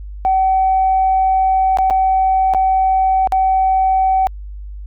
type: tone with dropouts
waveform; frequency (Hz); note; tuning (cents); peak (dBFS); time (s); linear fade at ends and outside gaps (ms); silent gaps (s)
sine; 761; F#5; +48; -10; 0.25-4.27; 0; 1.772-1.786 / 1.9-1.907 / 2.537-2.547 / 3.273-3.322
effects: tanh soft clip ceiling -6 dBFS + added 50 Hz sine -27 dBFS peak until 4.86 s